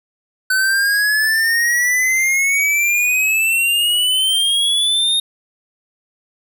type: exponential sweep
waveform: square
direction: up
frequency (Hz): 1510 to 3707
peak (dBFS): -14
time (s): 0.5-5.2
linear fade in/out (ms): 5
effects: 8-bit